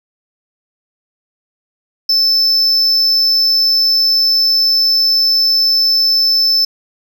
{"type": "tone", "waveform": "triangle", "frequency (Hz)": 5274, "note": "E8", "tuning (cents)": 0, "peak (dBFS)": -8, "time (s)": [2.09, 6.65], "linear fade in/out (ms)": 5, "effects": ["7-bit"]}